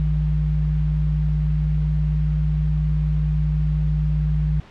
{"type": "tone pair together", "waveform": "sine", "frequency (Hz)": [57.35, 153.1], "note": ["A#1", "D#3"], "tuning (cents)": [-28, -28], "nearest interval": "octave + perfect fourth", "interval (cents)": 1700, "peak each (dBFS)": -20, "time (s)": [0, 4.6], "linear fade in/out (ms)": 0, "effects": ["pink hiss -46 dBFS RMS until 4.7 s", "low-pass 3000 Hz 12 dB/octave"]}